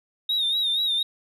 sine tone with vibrato, 3729 Hz, A#7, in tune, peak -19 dBFS, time 0.29-1.03 s, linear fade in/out 5 ms, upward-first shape sine, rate 4.2 Hz, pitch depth 75 cents each way, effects tanh soft clip ceiling -19 dBFS

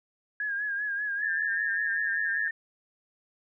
sine tone with vibrato, 1652 Hz, G#6, 10 cents flat, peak -28 dBFS, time 0.4-2.48 s, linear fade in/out 2 ms, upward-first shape sine, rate 5.1 Hz, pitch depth 57 cents each way
sine tone with pitch glide, 1778 to 1809.1 Hz, A6 to A6, +18 to +48 cents, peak -29 dBFS, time 1.22-2.51 s, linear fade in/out 5 ms, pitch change +30 cents, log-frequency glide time 1.44-1.52 s
effects none

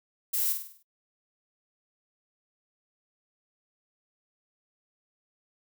violet noise with echo, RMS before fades -28 dBFS, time 0.33-0.53 s, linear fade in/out 10 ms, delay 50 ms, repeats 6, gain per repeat -6 dB, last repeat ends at 0.83 s, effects noise-tail reverb RT60 0.1 s tail -24 dB re dry

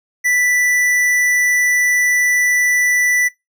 sine tone with hard clipping, 1975.5 Hz, B6, in tune, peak -14 dBFS, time 0.24-3.29 s, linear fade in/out 20 ms, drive 14 dB, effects noise-tail reverb RT60 0.2 s tail -22 dB re dry

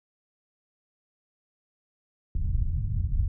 pink low-pass noise, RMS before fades -26 dBFS, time 2.35-3.28 s, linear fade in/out 2 ms, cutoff 120 Hz, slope 24 dB/octave, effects none

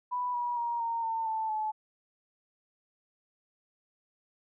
sine tone with pitch steps, 987.8 / 965.8 / 944.3 / 923.2 / 902.7 / 882.6 / 862.9 Hz, B5 / B5 / A#5 / A#5 / A5 / A5 / A5, 0 / -39 / +22 / -17 / +44 / +5 / -34 cents, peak -29 dBFS, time 0.11-1.72 s, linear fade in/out 20 ms, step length 230 ms, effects none

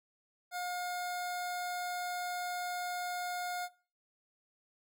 25% pulse tone, 715 Hz, F5, 41 cents sharp, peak -32 dBFS, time 0.51-3.69 s, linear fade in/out 50 ms, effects noise-tail reverb RT60 0.4 s tail -20 dB re dry

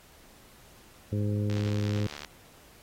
harmonic tone, 103.83 Hz, G#2, in tune, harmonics 1 / 2 / 3 / 4 / 5, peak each -27 / -33 / -37 / -39 / -41 dBFS, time 1.12-2.07 s, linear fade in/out 5 ms
click train, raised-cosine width 0.2 ms, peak -22 dBFS, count 56, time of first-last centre 1.5-2.247 s, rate 73.6 Hz
effects pink hiss -56 dBFS RMS until 2.82 s + AAC 48 kbps

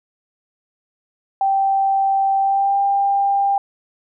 sine tone with pitch glide, 781 to 795.6 Hz, G5 to G5, -7 to +25 cents, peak -14 dBFS, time 1.41-3.58 s, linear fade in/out 2 ms, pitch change +32 cents, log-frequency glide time 2.4-2.78 s, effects none

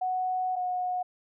sine tone pair in turn, 740 / 728.1 Hz, F#5 / F#5, 0 / -28 cents, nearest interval unison, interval 28 cents, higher first, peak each -26 / -27 dBFS, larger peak first, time 0.01-0.56 / 0.56-1.03 s, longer first, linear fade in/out 10 ms, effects none

